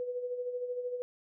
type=tone with tremolo; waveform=sine; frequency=493.9 Hz; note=B4; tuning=in tune; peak=-31 dBFS; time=0-1.02 s; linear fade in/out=0 ms; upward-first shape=sine; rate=13 Hz; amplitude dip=55%; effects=none